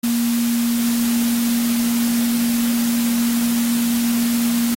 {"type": "tone in noise", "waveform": "sine", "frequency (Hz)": 235.4, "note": "A#3", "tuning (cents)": 17, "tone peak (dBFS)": -16, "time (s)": [0.03, 4.75], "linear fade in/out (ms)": 10, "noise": "white", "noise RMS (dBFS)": -27, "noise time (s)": [0.03, 4.75], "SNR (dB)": 8, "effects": ["AAC 48 kbps"]}